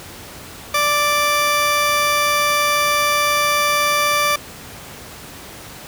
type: tone pair together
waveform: 15% pulse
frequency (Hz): 587.3 / 1174.6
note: D5 / D6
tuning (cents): 0 / 0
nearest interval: octave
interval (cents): 1200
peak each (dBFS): -13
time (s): 0.74-4.36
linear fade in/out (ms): 5
effects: pink hiss -36 dBFS RMS until 5.87 s + high-pass 60 Hz 12 dB/octave